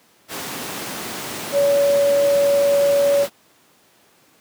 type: tone in noise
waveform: sine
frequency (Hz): 566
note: C#5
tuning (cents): +36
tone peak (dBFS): -13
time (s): 1.52-3.27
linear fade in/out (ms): 50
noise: pink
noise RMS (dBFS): -28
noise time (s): 0.28-3.3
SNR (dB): +12
effects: pink hiss -55 dBFS RMS until 4.4 s + high-pass 200 Hz 12 dB/octave